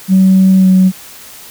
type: tone with pitch glide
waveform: sine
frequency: 189.4 to 186.9 Hz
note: F#3 to F#3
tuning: +41 to +18 cents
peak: -3 dBFS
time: 0.08-0.92 s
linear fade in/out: 50 ms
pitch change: -23 cents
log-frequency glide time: 0.57-0.69 s
effects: tanh soft clip ceiling 0 dBFS + white hiss -34 dBFS RMS until 1.5 s